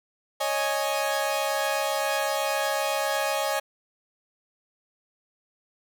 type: chord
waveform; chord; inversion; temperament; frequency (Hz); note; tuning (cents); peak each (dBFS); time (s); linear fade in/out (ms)
sawtooth; C# suspended second; none; equal; 554.4 / 622.3 / 830.6; C#5 / D#5 / G#5; 0 / 0 / 0; -25; 0.4-3.6; 10
effects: none